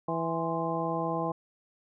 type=harmonic tone with a mistuned harmonic; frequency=164.81 Hz; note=E3; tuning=in tune; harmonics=1 / 2 / 3 / 4 / 5 / 6; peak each=-35 / -35 / -35 / -35 / -35 / -35 dBFS; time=0.08-1.32 s; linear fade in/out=5 ms; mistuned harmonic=6; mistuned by=+93 cents; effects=none